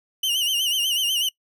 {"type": "tone with vibrato", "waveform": "40% pulse", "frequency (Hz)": 2960, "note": "F#7", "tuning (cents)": 0, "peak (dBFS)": -19, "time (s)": [0.23, 1.29], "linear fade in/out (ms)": 5, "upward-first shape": "sine", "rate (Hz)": 8.1, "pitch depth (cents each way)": 100, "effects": ["noise-tail reverb RT60 0.1 s tail -23 dB re dry"]}